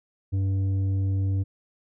triangle tone with tanh clipping, 96.7 Hz, G2, 23 cents flat, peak -23 dBFS, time 0.32-1.44 s, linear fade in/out 20 ms, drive 11 dB, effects none

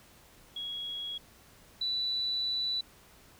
sine tone pair in turn, 3322 / 3965 Hz, G#7 / B7, 0 / +6 cents, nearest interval minor third, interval 306 cents, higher second, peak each -35 / -29 dBFS, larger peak second, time 0.56-1.18 / 1.81-2.81 s, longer second, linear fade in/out 5 ms, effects pink hiss -58 dBFS RMS until 3.39 s

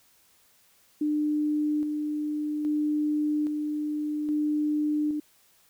sine tone with tremolo, 300 Hz, D4, 37 cents sharp, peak -23 dBFS, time 1.01-5.2 s, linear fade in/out 5 ms, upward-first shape square, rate 0.61 Hz, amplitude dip 35%, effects white hiss -62 dBFS RMS until 5.69 s

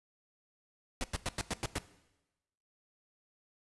pink noise bursts, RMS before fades -34 dBFS, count 7, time 1.01-1.783 s, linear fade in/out 0 ms, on 29 ms, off 95 ms, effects noise-tail reverb RT60 1.0 s tail -17 dB re dry + resampled to 24000 Hz

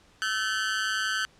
sawtooth tone with amplitude modulation, 1527 Hz, G6, 46 cents flat, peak -18 dBFS, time 0.22-1.25 s, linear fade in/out 0 ms, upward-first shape sine, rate 211 Hz, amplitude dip 95%, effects pink hiss -59 dBFS RMS until 1.39 s + low-pass 7000 Hz 12 dB/octave

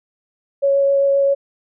sine tone with vibrato, 555 Hz, C#5, 2 cents sharp, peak -12 dBFS, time 0.62-1.35 s, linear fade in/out 20 ms, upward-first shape triangle, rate 7.6 Hz, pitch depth 9 cents each way, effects none

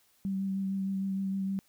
sine tone with vibrato, 193.5 Hz, G3, 22 cents flat, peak -29 dBFS, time 0.25-1.59 s, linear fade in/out 0 ms, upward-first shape sine, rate 6.5 Hz, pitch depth 16 cents each way, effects white hiss -67 dBFS RMS until 1.68 s

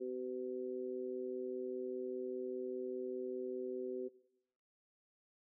sine tone with amplitude modulation, 380 Hz, F#4, 46 cents sharp, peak -34 dBFS, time 0-4.09 s, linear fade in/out 20 ms, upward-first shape sine, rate 125 Hz, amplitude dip 90%, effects noise-tail reverb RT60 0.8 s tail -19 dB re dry

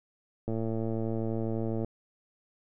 click train, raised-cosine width 2 ms, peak -20 dBFS, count 154, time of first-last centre 0.48-1.846 s, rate 112 Hz, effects none

